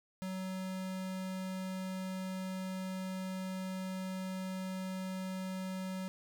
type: tone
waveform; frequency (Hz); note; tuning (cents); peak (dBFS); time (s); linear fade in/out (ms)
square; 187.5; F#3; +23; -38; 0.22-6.08; 0
effects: none